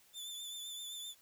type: tone with vibrato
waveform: sawtooth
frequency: 3519 Hz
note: A7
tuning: in tune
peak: -40 dBFS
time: 0.13-1.15 s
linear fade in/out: 50 ms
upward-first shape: triangle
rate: 7.7 Hz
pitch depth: 42 cents each way
effects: white hiss -66 dBFS RMS until 1.21 s